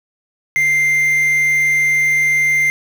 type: tone with quantisation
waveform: triangle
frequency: 2093 Hz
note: C7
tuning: in tune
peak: -10 dBFS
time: 0.56-2.7 s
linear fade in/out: 0 ms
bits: 5
effects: none